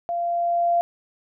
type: tone with level ramp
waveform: sine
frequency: 690 Hz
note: F5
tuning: 21 cents flat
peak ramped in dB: -23 to -16 dBFS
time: 0.09-0.81 s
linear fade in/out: 0 ms
effects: none